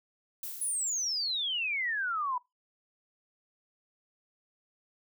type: noise with exponential decay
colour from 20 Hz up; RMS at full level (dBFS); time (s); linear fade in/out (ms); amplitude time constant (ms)
violet; -37; 0.43-1.45; 2; 220
type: exponential sweep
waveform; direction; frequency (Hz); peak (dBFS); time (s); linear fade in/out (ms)
sine; down; 10430 to 967; -29; 0.61-2.38; 5
effects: noise-tail reverb RT60 0.2 s tail -23 dB re dry